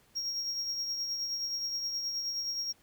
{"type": "tone with tremolo", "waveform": "triangle", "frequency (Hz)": 5588, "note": "F8", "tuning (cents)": 0, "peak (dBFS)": -29, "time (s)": [0.15, 2.73], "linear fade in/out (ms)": 20, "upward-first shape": "triangle", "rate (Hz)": 9.5, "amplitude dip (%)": 45, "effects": ["pink hiss -65 dBFS RMS until 2.82 s"]}